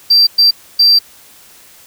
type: tone bursts at uneven times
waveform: triangle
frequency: 4699 Hz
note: D8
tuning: in tune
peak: -3 dBFS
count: 3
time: 0.1-0.27 / 0.38-0.51 / 0.79-0.99 s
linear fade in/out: 10 ms
effects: tanh soft clip ceiling 0 dBFS + white hiss -42 dBFS RMS until 1.86 s